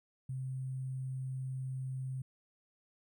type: tone with sample-and-hold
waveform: sine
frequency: 130.81 Hz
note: C3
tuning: in tune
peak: -36 dBFS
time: 0.29-2.22 s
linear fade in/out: 5 ms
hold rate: 8820 Hz
effects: none